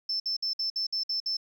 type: tone bursts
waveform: sine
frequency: 5300 Hz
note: E8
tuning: 9 cents sharp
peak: -26 dBFS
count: 8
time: 0.09-1.369 s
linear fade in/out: 5 ms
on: 110 ms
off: 57 ms
effects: tanh soft clip ceiling -22 dBFS + 11-bit